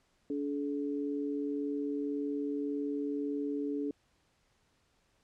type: tone pair together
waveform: sine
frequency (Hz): 286.7 / 428.5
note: D4 / A4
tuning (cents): -42 / -46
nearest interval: perfect fifth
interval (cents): 696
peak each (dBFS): -33 / -37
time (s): 0.3-3.91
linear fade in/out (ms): 2
effects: pink hiss -72 dBFS RMS until 5.23 s + low-pass 8000 Hz 12 dB/octave